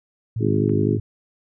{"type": "tone with vibrato", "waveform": "sine", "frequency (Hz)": 109, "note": "A2", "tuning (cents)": -16, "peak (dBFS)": -22, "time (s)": [0.36, 1], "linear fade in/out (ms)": 5, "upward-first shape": "square", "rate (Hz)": 4.1, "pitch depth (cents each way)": 64}
{"type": "harmonic tone", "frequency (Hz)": 51.91, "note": "G#1", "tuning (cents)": 0, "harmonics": [3, 4, 5, 6, 7, 8], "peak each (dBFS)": [-25, -25, -25, -25, -25, -25], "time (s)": [0.39, 0.99], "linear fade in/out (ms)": 50}
{"type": "click", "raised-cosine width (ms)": 0.5, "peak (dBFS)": -32, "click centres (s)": 0.694}
{"effects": []}